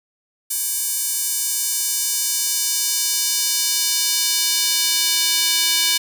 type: tone with high-pass filter sweep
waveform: square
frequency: 329.6 Hz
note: E4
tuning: in tune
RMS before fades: -20 dBFS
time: 0.5-5.98 s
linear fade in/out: 10 ms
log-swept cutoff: 8800 to 3500 Hz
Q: 1.2
effects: none